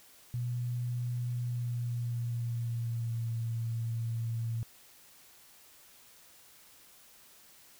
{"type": "tone with pitch glide", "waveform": "sine", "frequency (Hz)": [121.8, 115.03], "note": ["B2", "A#2"], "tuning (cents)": [-24, -23], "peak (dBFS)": -31, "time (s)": [0.34, 4.63], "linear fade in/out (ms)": 0, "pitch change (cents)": -99, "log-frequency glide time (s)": [1.36, 3.35], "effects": ["white hiss -58 dBFS RMS until 7.79 s"]}